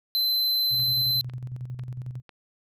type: tone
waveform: square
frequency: 4063 Hz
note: B7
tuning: 48 cents sharp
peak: -22 dBFS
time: 0.15-1.21 s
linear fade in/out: 0 ms
type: tone with tremolo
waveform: sine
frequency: 125.3 Hz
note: B2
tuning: 25 cents sharp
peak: -30 dBFS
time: 0.7-2.22 s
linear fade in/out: 50 ms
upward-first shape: square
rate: 11 Hz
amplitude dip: 55%
type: click train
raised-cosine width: 0.3 ms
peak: -30 dBFS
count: 4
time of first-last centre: 0.8-2.293 s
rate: 2.01 Hz
effects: none